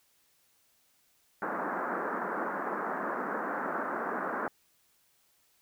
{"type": "band-pass noise", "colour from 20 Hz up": "white", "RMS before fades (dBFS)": -34, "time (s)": [1.42, 4.48], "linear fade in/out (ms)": 2, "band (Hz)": [190, 1600], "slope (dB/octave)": 48, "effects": ["white hiss -69 dBFS RMS until 5.61 s"]}